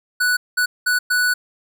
square tone bursts at uneven times, 1480 Hz, F#6, in tune, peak -16 dBFS, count 4, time 0.2-0.37 / 0.57-0.66 / 0.86-0.99 / 1.1-1.34 s, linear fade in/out 10 ms, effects none

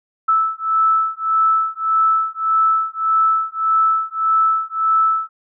sine beating tone pair, 1312 / 1313.7 Hz, E6 / E6, -9 / -6 cents, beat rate 1.7 Hz, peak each -17 dBFS, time 0.28-5.29 s, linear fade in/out 10 ms, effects none

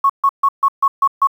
sine tone bursts, 1102 Hz, C#6, 11 cents flat, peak -9 dBFS, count 7, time 0.04-1.272 s, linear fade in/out 5 ms, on 56 ms, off 140 ms, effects 7-bit

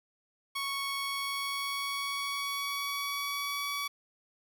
15% pulse tone with pitch glide, 1108.7 to 1137.2 Hz, C#6 to C#6, 0 to +44 cents, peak -26 dBFS, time 0.55-3.88 s, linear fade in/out 10 ms, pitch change +44 cents, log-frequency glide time 0.99-3.68 s, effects 10-bit

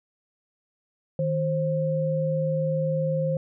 sine tone pair together, 156.9 / 529.2 Hz, D#3 / C5, +15 / +20 cents, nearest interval octave + major sixth, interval 2105 cents, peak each -25 dBFS, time 1.19-3.37 s, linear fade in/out 2 ms, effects none

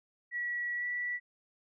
sine tone with pitch glide, 1932 to 1954.4 Hz, B6 to B6, -39 to -19 cents, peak -32 dBFS, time 0.31-1.2 s, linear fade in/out 50 ms, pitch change +20 cents, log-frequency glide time 0.76-0.86 s, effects none

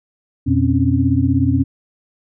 sine tone cluster, 87.3 / 122.1 / 261.2 / 277.7 Hz, F2 / B2 / C4 / C#4, 0 / -19 / -3 / +3 cents, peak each -18 dBFS, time 0.46-1.64 s, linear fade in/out 20 ms, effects none

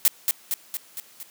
blue noise with echo, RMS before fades -17 dBFS, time 0.05-0.08 s, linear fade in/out 0 ms, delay 230 ms, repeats 5, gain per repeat -4 dB, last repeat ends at 1.23 s, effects white hiss -52 dBFS RMS until 1.3 s + high-pass 150 Hz 12 dB/octave

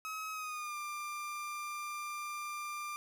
30% pulse tone with pitch glide, 1277 to 1191.5 Hz, D#6 to D6, +45 to +25 cents, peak -36 dBFS, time 0.05-2.96 s, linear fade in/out 0 ms, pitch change -120 cents, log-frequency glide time 0.32-0.77 s, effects none

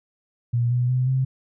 sine tone with pitch steps, 119.4 / 123.25 / 127.23 / 131.34 Hz, A#2 / B2 / C3 / C3, +42 / -3 / -48 / +7 cents, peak -18 dBFS, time 0.53-1.25 s, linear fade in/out 10 ms, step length 180 ms, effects none

